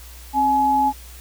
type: tone pair together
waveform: sine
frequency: 266.5 / 846 Hz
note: C4 / G#5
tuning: +32 / +32 cents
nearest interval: octave + minor sixth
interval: 2000 cents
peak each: -24 / -15 dBFS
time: 0.33-0.93 s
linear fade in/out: 50 ms
effects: added 61 Hz sine -39 dBFS peak until 1.2 s + white hiss -44 dBFS RMS until 1.2 s